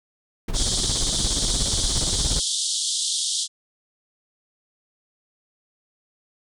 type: noise with tremolo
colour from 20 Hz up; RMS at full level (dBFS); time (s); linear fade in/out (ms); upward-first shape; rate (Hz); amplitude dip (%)
brown; -24; 0.48-2.4; 5; square; 17; 55
type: band-pass noise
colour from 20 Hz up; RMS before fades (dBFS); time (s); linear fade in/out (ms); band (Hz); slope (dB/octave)
pink; -25; 0.53-3.48; 50; 3200 to 9700; 96
effects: none

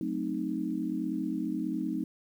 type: chord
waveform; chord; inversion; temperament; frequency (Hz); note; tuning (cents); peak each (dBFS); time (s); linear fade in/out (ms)
sine; F# diminished seventh; none; equal; 185 / 220 / 261.6 / 311.1; F#3 / A3 / C4 / Eb4; 0 / 0 / 0 / 0; -37 / -36 / -35 / -33; 0.01-2.04; 2
effects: 10-bit

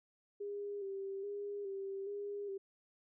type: tone with vibrato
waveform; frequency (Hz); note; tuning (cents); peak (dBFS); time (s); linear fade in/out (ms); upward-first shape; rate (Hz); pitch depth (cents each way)
sine; 398.6; G4; +29; -39; 0.4-2.58; 10; square; 1.2; 35
effects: none

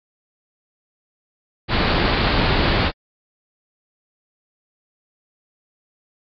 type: low-pass noise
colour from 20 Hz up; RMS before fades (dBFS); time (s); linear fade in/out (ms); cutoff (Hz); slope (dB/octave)
pink; -18; 1.68-2.92; 50; 4700; 96
effects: AAC 64 kbps

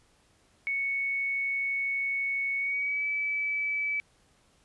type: tone with pitch glide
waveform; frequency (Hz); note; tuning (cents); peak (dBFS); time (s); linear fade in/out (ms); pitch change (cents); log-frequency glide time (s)
sine; 2217 to 2300; C#7 to D7; 0 to -37; -27; 0.67-4; 0; +63; 2.57-3.06
effects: pink hiss -65 dBFS RMS until 4.64 s + resampled to 24000 Hz

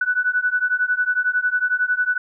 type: beating tone pair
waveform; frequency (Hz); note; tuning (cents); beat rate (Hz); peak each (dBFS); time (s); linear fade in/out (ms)
sine; 1480 / 1491; F#6 / F#6; 0 / +13; 11; -21 / -20; 0.01-2.18; 5
effects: none

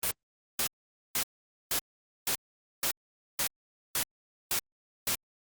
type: noise bursts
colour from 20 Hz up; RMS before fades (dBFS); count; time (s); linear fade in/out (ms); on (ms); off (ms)
white; -29; 10; 0.03-5.15; 2; 80; 480
effects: Opus 32 kbps

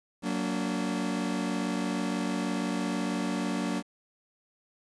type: chord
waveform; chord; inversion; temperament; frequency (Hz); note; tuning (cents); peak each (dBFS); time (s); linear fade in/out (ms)
40% pulse; Gb augmented; none; just; 185 / 231.2 / 289.1; Gb3 / Bb3 / D4; 0 / -14 / -27; -32; 0.22-3.83; 50
effects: resampled to 22050 Hz + 9-bit

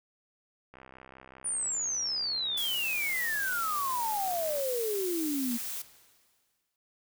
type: click train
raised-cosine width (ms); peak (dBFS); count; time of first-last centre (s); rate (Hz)
0.5; -34; 253; 0.74-4.599; 65.3
type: exponential sweep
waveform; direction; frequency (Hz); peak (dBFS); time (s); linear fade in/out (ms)
sine; down; 9600 to 230.4; -29; 1.44-5.58; 20
type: noise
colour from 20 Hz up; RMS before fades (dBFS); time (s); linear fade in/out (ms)
blue; -37; 2.57-5.82; 5
type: noise with exponential decay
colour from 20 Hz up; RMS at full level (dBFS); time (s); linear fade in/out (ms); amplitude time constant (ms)
white; -44; 5.51-6.76; 1; 270
effects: none

